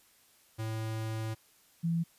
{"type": "tone pair in turn", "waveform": ["square", "sine"], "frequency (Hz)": [110.8, 167.2], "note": ["A2", "E3"], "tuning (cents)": [13, 25], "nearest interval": "perfect fifth", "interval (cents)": 712, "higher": "second", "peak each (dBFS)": [-34, -27], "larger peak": "second", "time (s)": [[0.58, 1.35], [1.83, 2.04]], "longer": "first", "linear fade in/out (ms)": 20, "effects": ["white hiss -64 dBFS RMS until 2.18 s", "resampled to 32000 Hz"]}